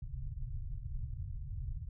pink low-pass noise, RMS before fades -40 dBFS, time 0.02-1.89 s, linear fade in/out 5 ms, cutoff 140 Hz, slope 96 dB/octave, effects none

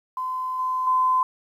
sine tone with level steps, 1025 Hz, C6, 36 cents flat, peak -25 / -22 / -17 dBFS, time 0.17-1.23 s, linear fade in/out 2 ms, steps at 0.59 / 0.87 s, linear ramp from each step 2 ms, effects 9-bit

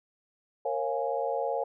sine chord, Bb minor seventh, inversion none, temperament equal with one note detuned, 466.2 / 544.8 / 698.5 / 830.6 Hz, Bb4 / Db5 / F5 / Ab5, 0 / -30 / 0 / 0 cents, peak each -33 / -31 / -34 / -34 dBFS, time 0.65-1.64 s, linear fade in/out 5 ms, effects none

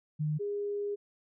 sine tone pair in turn, 152 / 408.6 Hz, D#3 / G#4, -40 / -28 cents, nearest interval octave + perfect fourth, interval 1712 cents, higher second, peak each -28 / -31 dBFS, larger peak first, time 0.19-0.39 / 0.39-0.96 s, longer second, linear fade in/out 20 ms, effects none

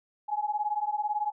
sine beating tone pair, 830.6 / 848.6 Hz, G#5 / G#5, 0 / +37 cents, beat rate 18 Hz, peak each -30 dBFS, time 0.28-1.32 s, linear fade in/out 20 ms, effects none

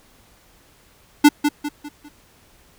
square tone with echo, 293.7 Hz, D4, in tune, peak -7 dBFS, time 1.24-1.29 s, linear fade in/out 10 ms, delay 200 ms, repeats 4, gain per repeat -8 dB, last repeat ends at 2.09 s, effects pink hiss -54 dBFS RMS until 2.78 s

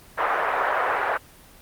white band-pass noise, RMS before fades -23 dBFS, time 0.17-1.18 s, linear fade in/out 20 ms, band 500 to 1600 Hz, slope 24 dB/octave, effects pink hiss -49 dBFS RMS until 1.61 s + Opus 24 kbps

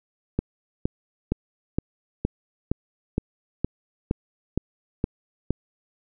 click train, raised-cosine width 3 ms, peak -9 dBFS, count 12, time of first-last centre 0.39-5.506 s, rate 2.15 Hz, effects none

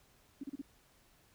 sine tone bursts, 277.2 Hz, C#4, in tune, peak -38 dBFS, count 4, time 0.41-0.616 s, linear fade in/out 5 ms, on 26 ms, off 34 ms, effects pink hiss -67 dBFS RMS until 1.34 s

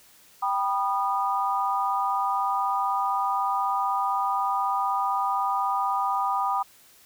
sine chord, G augmented, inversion none, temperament just, 784 / 980 / 1225 Hz, G5 / B5 / D#6, 0 / -14 / -27 cents, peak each -27 dBFS, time 0.42-6.63 s, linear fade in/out 10 ms, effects white hiss -55 dBFS RMS until 7.05 s

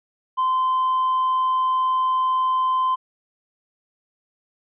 triangle tone with tanh clipping, 1033 Hz, C6, 22 cents flat, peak -18 dBFS, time 0.37-2.96 s, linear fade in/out 20 ms, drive 6 dB, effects resampled to 8000 Hz

